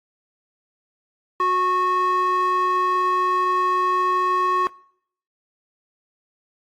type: tone with band-pass filter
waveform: square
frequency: 366.5 Hz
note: F#4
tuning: 16 cents flat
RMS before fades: -20 dBFS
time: 1.4-4.67 s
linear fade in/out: 0 ms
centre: 1100 Hz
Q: 3
effects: noise-tail reverb RT60 0.7 s tail -25 dB re dry + AAC 48 kbps